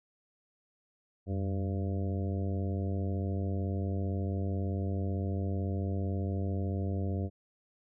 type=harmonic tone with a mistuned harmonic; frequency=98 Hz; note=G2; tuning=in tune; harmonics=1 / 2 / 3 / 4 / 5 / 6 / 7; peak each=-31 / -37 / -41 / -43 / -45 / -47 / -48 dBFS; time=1.26-7.3 s; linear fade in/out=50 ms; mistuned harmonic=1; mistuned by=-120 cents; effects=none